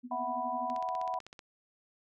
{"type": "tone with tremolo", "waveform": "sine", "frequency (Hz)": 246.9, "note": "B3", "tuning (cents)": 0, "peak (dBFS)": -38, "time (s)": [0.03, 0.79], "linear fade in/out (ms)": 20, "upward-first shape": "sine", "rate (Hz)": 12, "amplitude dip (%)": 90}
{"type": "chord", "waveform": "sine", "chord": "E suspended second", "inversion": "none", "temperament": "equal", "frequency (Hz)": [659.3, 740, 987.8], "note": ["E5", "F#5", "B5"], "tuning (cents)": [0, 0, 0], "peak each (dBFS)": [-40, -35, -35], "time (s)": [0.11, 1.19], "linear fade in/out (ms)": 5}
{"type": "click train", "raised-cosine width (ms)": 0.2, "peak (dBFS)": -30, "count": 12, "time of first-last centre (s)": [0.7, 1.392], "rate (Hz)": 15.9}
{"effects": []}